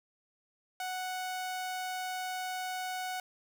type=tone; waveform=sawtooth; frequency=740 Hz; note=F#5; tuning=in tune; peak=-31 dBFS; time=0.8-3.2 s; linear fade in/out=2 ms; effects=none